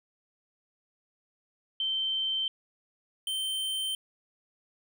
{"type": "tone pair in turn", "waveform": ["sine", "square"], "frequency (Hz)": [3110, 3110], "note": ["G7", "G7"], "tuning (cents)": [-14, -14], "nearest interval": "unison", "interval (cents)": 0, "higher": "neither", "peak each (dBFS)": [-27, -30], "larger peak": "first", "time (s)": [[1.8, 2.48], [3.27, 3.95]], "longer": "neither", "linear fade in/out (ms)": 2, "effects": []}